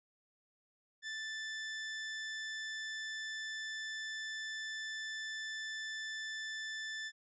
sawtooth tone, 1760 Hz, A6, in tune, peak -36 dBFS, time 1.02-7.12 s, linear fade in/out 50 ms, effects resampled to 16000 Hz

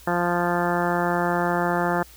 harmonic tone, 174.61 Hz, F3, in tune, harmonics 1 / 2 / 3 / 4 / 5 / 6 / 7 / 8 / 9 / 10, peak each -27 / -27 / -29 / -27 / -28 / -33 / -32 / -32 / -34 / -33 dBFS, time 0.07-2.03 s, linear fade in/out 5 ms, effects added 60 Hz sine -49 dBFS peak until 2.16 s + white hiss -49 dBFS RMS until 2.16 s

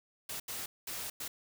white noise bursts at uneven times, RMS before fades -40 dBFS, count 4, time 0.29-0.4 / 0.48-0.66 / 0.87-1.1 / 1.2-1.28 s, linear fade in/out 5 ms, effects none

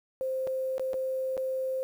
sine tone with dropouts, 523.3 Hz, C5, in tune, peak -28 dBFS, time 0.21-1.83 s, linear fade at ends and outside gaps 0 ms, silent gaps 0.47-0.474 / 0.781-0.796 / 0.933-0.941 / 1.369-1.377 s, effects 9-bit

